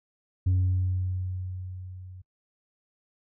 sine tone with level ramp, 92.1 Hz, F#2, 7 cents flat, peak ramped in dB -17 to -42 dBFS, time 0.46-2.22 s, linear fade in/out 10 ms, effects noise-tail reverb RT60 0.1 s tail -24 dB re dry + tanh soft clip ceiling -19 dBFS

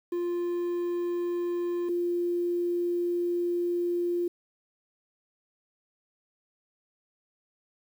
triangle / sine tone pair in turn, 349.2 / 349.2 Hz, F4 / F4, 0 / 0 cents, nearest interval unison, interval 0 cents, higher neither, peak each -25 dBFS, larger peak neither, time 0.12-1.89 / 1.89-4.28 s, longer second, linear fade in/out 5 ms, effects 9-bit

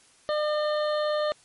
harmonic tone with a mistuned harmonic, 603 Hz, D5, 46 cents sharp, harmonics 1 / 2 / 3 / 5 / 6 / 7, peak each -24 / -32 / -37 / -42 / -42 / -40 dBFS, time 0.29-1.32 s, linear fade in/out 0 ms, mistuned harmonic 5, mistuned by +24 cents, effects white hiss -58 dBFS RMS until 1.44 s + MP3 48 kbps

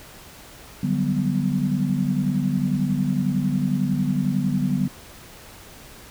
sine chord, G major seventh, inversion second, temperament equal, 146.83 / 185 / 196 / 246.9 Hz, D3 / F#3 / G3 / B3, 0 / 0 / 0 / 0 cents, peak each -25 dBFS, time 0.83-4.88 s, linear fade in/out 5 ms, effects pink hiss -44 dBFS RMS until 6.1 s

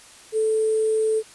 sine tone with sample-and-hold, 437.7 Hz, A4, 9 cents flat, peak -18 dBFS, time 0.32-1.23 s, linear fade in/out 50 ms, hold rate 8820 Hz, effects white hiss -47 dBFS RMS until 1.34 s + resampled to 24000 Hz

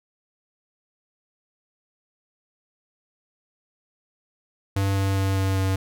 square tone with pitch steps, 98 / 97.38 / 96.76 / 96.15 / 95.54 Hz, G2 / G2 / G2 / G2 / G2, 0 / -11 / -22 / -33 / -44 cents, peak -21 dBFS, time 4.76-5.76 s, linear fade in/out 5 ms, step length 200 ms, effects none

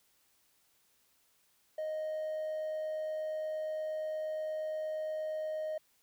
triangle tone with amplitude modulation, 622.3 Hz, D#5, in tune, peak -30 dBFS, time 1.78-5.78 s, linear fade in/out 5 ms, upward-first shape sine, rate 88.5 Hz, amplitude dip 30%, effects tanh soft clip ceiling -28 dBFS + white hiss -71 dBFS RMS until 6.02 s

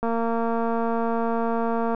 click train, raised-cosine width 1 ms, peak -13 dBFS, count 442, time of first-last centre 0.03-1.947 s, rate 230 Hz, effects none

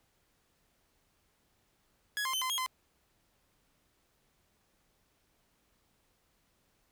sawtooth tone with pitch steps, 1676 / 1050 / 3068 / 1031 / 3264 / 1029 Hz, G#6 / C6 / G7 / C6 / G#7 / C6, +15 / +6 / -38 / -26 / -31 / -29 cents, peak -28 dBFS, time 2.17-2.662 s, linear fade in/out 0 ms, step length 82 ms, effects pink hiss -73 dBFS RMS until 6.91 s

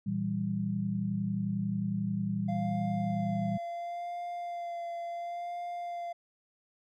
sine chord, E diminished, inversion second, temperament equal, 116.54 / 164.81 / 196 Hz, Bb2 / E3 / G3, 0 / 0 / 0 cents, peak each -36 / -36 / -31 dBFS, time 0.06-3.58 s, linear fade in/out 10 ms
triangle tone with vibrato, 693 Hz, F5, 14 cents flat, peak -33 dBFS, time 2.48-6.13 s, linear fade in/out 10 ms, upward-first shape sine, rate 0.71 Hz, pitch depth 19 cents each way
effects none

